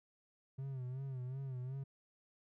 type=tone with vibrato; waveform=triangle; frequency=130.81 Hz; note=C3; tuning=in tune; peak=-38 dBFS; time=0.58-1.84 s; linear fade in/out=10 ms; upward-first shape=sine; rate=2.7 Hz; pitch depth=84 cents each way; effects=none